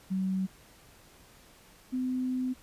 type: tone pair in turn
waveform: sine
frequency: 189.1 / 255.2 Hz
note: F#3 / C4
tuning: +38 / -43 cents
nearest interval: perfect fourth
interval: 519 cents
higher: second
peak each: -27 / -28 dBFS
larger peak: first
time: 0.1-0.47 / 1.92-2.54 s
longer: second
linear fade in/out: 20 ms
effects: pink hiss -57 dBFS RMS until 2.62 s + resampled to 32000 Hz